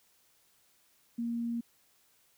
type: tone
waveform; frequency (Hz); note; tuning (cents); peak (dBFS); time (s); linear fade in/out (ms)
sine; 234.3; A#3; +9; -31; 1.18-1.61; 10
effects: white hiss -68 dBFS RMS until 2.37 s